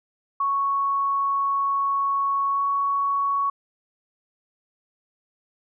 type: tone with pitch glide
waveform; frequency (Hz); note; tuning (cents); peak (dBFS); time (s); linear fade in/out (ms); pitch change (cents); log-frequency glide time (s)
sine; 1108.7 to 1116.4; C#6 to C#6; 0 to +12; -20; 0.4-3.5; 5; +12; 2.5-2.64
effects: none